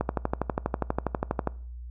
click train, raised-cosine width 1 ms, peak -11 dBFS, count 19, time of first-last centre 0.01-1.473 s, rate 12.3 Hz, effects noise-tail reverb RT60 0.5 s tail -22 dB re dry + added 60 Hz sine -37 dBFS peak until 1.9 s

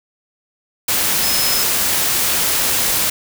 sine tone in noise, 5160 Hz, E8, 38 cents flat, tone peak -21 dBFS, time 1.23-1.63 s, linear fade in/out 5 ms, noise white, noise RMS -17 dBFS, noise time 0.88-3.1 s, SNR -7 dB, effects none

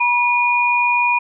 sine tone pair together, 967 / 2442 Hz, B5 / D#7, -37 / -33 cents, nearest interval octave + major third, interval 1604 cents, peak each -16 dBFS, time 0-1.19 s, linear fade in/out 10 ms, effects none

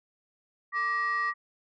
sine tone pair together, 1174.7 / 1899.6 Hz, D6 / A#6, 0 / +32 cents, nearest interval minor sixth, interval 832 cents, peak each -27 dBFS, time 0.72-1.34 s, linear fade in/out 50 ms, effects tanh soft clip ceiling -22 dBFS

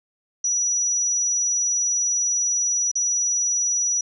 sine tone with dropouts, 5860 Hz, F#8, 18 cents flat, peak -19 dBFS, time 0.44-4.01 s, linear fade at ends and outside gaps 5 ms, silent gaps 2.915-2.954 s, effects none

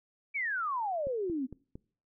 sine exponential sweep, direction down, 2349 to 246.9 Hz, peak -30 dBFS, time 0.34-1.47 s, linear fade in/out 20 ms
click train, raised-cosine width 3 ms, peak -30 dBFS, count 4, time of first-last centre 1.07-1.755 s, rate 4.38 Hz
effects noise-tail reverb RT60 0.5 s tail -24 dB re dry

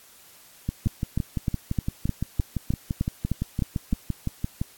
two click trains, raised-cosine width 5 ms, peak -11 / -13 dBFS, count 11 / 24, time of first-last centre 0.87-3.928 / 0.69-4.615 s, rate 3.27 / 5.86 Hz, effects white hiss -52 dBFS RMS until 4.77 s + AAC 64 kbps

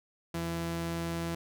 sawtooth tone pair together, 83.85 / 167.7 Hz, E2 / E3, +30 / +30 cents, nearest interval octave, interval 1200 cents, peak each -37 / -28 dBFS, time 0.34-1.35 s, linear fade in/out 5 ms, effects none

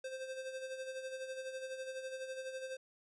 square tone with tremolo, 523.3 Hz, C5, in tune, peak -40 dBFS, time 0.04-2.77 s, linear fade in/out 5 ms, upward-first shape sine, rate 12 Hz, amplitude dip 55%, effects resampled to 22050 Hz

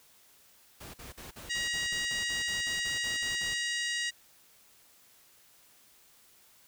pink noise bursts, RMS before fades -46 dBFS, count 15, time 0.8-3.544 s, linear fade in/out 10 ms, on 140 ms, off 46 ms
harmonic tone, 952 Hz, A#5, 36 cents sharp, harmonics 2 / 3 / 4 / 5 / 6 / 7 / 8 / 9, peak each -33 / -37 / -39 / -41 / -43 / -44 / -45 / -46 dBFS, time 1.49-4.11 s, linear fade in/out 20 ms
effects white hiss -61 dBFS RMS until 6.67 s

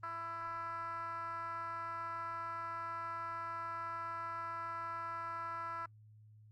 10% pulse tone with band-pass filter, 333.4 Hz, E4, 20 cents sharp, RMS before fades -42 dBFS, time 0.03-5.86 s, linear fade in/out 5 ms, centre 1200 Hz, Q 9.1, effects added 107 Hz sine -57 dBFS peak until 6.51 s + Opus 24 kbps

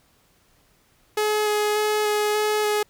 sawtooth tone with vibrato, 422.3 Hz, G#4, 29 cents sharp, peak -16 dBFS, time 1.17-2.83 s, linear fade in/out 5 ms, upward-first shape square, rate 1.7 Hz, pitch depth 9 cents each way, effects pink hiss -61 dBFS RMS until 2.89 s

